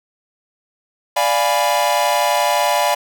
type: chord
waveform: 45% pulse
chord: D diminished seventh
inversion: none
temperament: equal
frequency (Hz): 587.3 / 698.5 / 830.6 / 987.8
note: D5 / F5 / Ab5 / Cb6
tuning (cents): 0 / 0 / 0 / 0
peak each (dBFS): -20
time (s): 1.16-2.95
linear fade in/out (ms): 10
effects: none